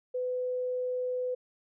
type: tone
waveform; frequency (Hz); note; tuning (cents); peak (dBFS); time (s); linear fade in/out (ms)
sine; 502; B4; +28; -29; 0.14-1.35; 10
effects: none